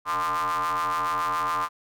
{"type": "ring-modulated tone", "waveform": "45% pulse", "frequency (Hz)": 82.7, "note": "E2", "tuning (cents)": 6, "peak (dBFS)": -21, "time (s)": [0.05, 1.69], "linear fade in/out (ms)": 50, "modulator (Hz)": 1120, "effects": []}